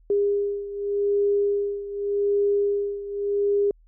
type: beating tone pair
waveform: sine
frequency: 405 / 405.85 Hz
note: G#4 / G#4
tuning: -43 / -40 cents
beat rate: 0.85 Hz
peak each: -22 / -26 dBFS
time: 0.1-3.71 s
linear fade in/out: 2 ms
effects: added 40 Hz sine -52 dBFS peak until 3.87 s